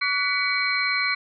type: tone cluster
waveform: sine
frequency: 1139 / 1475 / 1979 / 2262 / 4140 Hz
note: C#6 / F#6 / B6 / C#7 / C8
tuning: +47 / -6 / +3 / +34 / -19 cents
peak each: -29 / -30 / -28 / -24 / -29 dBFS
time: 0.01-1.15 s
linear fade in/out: 10 ms
effects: none